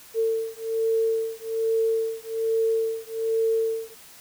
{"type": "beating tone pair", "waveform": "sine", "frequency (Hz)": [448.8, 450], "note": ["A4", "A4"], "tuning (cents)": [34, 39], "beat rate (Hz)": 1.2, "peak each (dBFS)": -25, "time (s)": [0.14, 3.95], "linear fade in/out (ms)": 50, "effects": ["white hiss -48 dBFS RMS until 4.2 s"]}